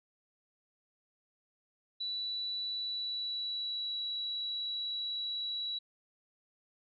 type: tone with pitch glide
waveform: sine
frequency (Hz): 3951 to 3912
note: B7 to B7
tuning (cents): 0 to -17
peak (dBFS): -34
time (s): 2-5.79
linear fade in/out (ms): 10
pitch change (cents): -17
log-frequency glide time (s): 2.78-4
effects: none